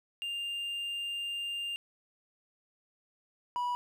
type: tone pair in turn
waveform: triangle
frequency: 2800 / 976.9 Hz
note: F7 / B5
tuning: +4 / -19 cents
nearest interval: octave + tritone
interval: 1823 cents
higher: first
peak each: -32 / -28 dBFS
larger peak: second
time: 0.22-1.76 / 3.56-3.75 s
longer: first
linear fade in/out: 0 ms
effects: none